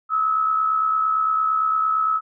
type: tone with amplitude modulation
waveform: sine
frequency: 1292 Hz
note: E6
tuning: 35 cents flat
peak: -15 dBFS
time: 0.09-2.21 s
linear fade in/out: 50 ms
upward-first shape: sine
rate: 68.8 Hz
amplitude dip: 50%
effects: none